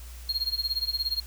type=tone with tremolo; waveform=triangle; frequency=4247 Hz; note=C8; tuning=25 cents sharp; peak=-22 dBFS; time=0.29-1.2 s; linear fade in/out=2 ms; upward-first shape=sine; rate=17 Hz; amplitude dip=90%; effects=added 60 Hz sine -40 dBFS peak until 1.26 s + white hiss -50 dBFS RMS until 1.26 s